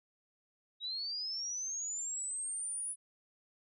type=linear sweep; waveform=sine; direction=up; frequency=3792 to 9956 Hz; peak=-36 dBFS; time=0.8-2.96 s; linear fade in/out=50 ms; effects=none